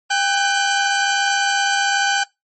sawtooth tone pair together, 799 / 1517 Hz, G5 / F#6, +33 / +43 cents, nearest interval major seventh, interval 1110 cents, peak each -15 dBFS, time 0.1-2.24 s, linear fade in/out 10 ms, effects noise-tail reverb RT60 0.2 s tail -23 dB re dry + MP3 32 kbps

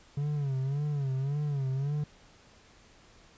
triangle tone with vibrato, 140 Hz, C#3, 18 cents sharp, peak -26 dBFS, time 0.17-2.04 s, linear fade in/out 5 ms, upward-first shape sine, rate 1.8 Hz, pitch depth 110 cents each way, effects pink hiss -58 dBFS RMS until 3.37 s + resampled to 16000 Hz

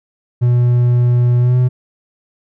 triangle tone with pitch glide, 121.9 to 125.62 Hz, B2 to B2, -22 to +30 cents, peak -7 dBFS, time 0.41-1.69 s, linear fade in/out 20 ms, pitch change +52 cents, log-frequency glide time 1.39-1.57 s, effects none

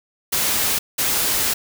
white noise bursts at uneven times, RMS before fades -20 dBFS, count 2, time 0.32-0.79 / 0.98-1.54 s, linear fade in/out 10 ms, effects none

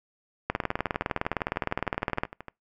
two click trains, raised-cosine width 0.5 ms, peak -23 / -10 dBFS, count 26 / 35, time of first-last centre 0.56-2.483 / 0.5-2.235 s, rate 13 / 19.6 Hz, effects noise-tail reverb RT60 0.2 s tail -25 dB re dry

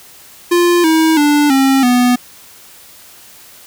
square tone with pitch steps, 348.8 / 319.9 / 293.3 / 269 / 246.6 Hz, F4 / D#4 / D4 / C4 / B3, -2 / +48 / -2 / +48 / -2 cents, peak -9 dBFS, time 0.51-2.16 s, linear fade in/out 10 ms, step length 330 ms, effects white hiss -40 dBFS RMS until 3.66 s

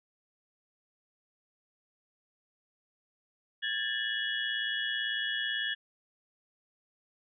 sine tone cluster, 1642 / 1760 / 2921 / 3346 Hz, G#6 / A6 / F#7 / G#7, -20 / 0 / -23 / +12 cents, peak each -37 / -34 / -38 / -35 dBFS, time 3.62-5.75 s, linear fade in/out 20 ms, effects none

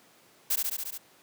blue noise with echo, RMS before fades -26 dBFS, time 0.5-0.56 s, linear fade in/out 10 ms, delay 70 ms, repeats 6, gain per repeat -2 dB, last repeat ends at 0.98 s, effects pink hiss -59 dBFS RMS until 1.22 s + high-pass 200 Hz 12 dB/octave

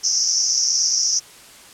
white band-pass noise, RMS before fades -19 dBFS, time 0.03-1.2 s, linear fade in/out 20 ms, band 5300 to 6100 Hz, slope 96 dB/octave, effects white hiss -44 dBFS RMS until 1.73 s + low-pass 10000 Hz 12 dB/octave

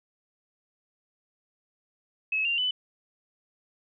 sine tone with pitch steps, 2579 / 2780 / 2997 Hz, E7 / F7 / F#7, -39 / -9 / +22 cents, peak -24 dBFS, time 2.32-2.71 s, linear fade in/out 5 ms, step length 130 ms, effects none

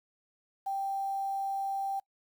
sine tone with quantisation, 784 Hz, G5, in tune, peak -30 dBFS, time 0.66-2 s, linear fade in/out 10 ms, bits 9, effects noise-tail reverb RT60 0.1 s tail -24 dB re dry

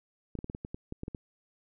clicks, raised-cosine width 3 ms, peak -24 dBFS, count 11, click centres 0.353 / 0.389 / 0.444 / 0.499 / 0.549 / 0.649 / 0.745 / 0.924 / 1.034 / 1.081 / 1.148 s, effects none

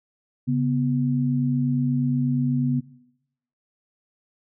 sine tone pair together, 138.57 / 246.9 Hz, C#3 / B3, 0 / 0 cents, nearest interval minor seventh, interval 1000 cents, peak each -22 dBFS, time 0.47-2.81 s, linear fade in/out 20 ms, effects noise-tail reverb RT60 0.8 s tail -19 dB re dry

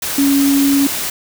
sine tone in noise, 278.7 Hz, C#4, 9 cents sharp, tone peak -10 dBFS, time 0.18-0.87 s, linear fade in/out 5 ms, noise white, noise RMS -21 dBFS, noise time 0.02-1.1 s, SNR +8 dB, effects none

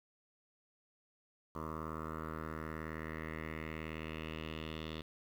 10% pulse tone with low-pass filter sweep, 79 Hz, D#2, 27 cents sharp, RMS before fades -43 dBFS, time 1.55-5.02 s, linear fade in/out 5 ms, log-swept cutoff 1100 to 3500 Hz, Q 3.7, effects 10-bit

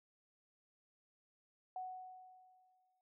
sine tone with exponential decay, 742 Hz, F#5, 5 cents sharp, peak -40 dBFS, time 1.76-3.01 s, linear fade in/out 2 ms, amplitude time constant 270 ms, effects none

